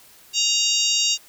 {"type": "harmonic tone with a mistuned harmonic", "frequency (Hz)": 936, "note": "A#5", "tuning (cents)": 7, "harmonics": [3, 4, 5, 6, 7, 8], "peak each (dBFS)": [-23, -24, -25, -26, -26, -27], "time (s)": [0.33, 1.18], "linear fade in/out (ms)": 50, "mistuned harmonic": 8, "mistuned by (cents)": -35, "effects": ["white hiss -50 dBFS RMS until 1.28 s"]}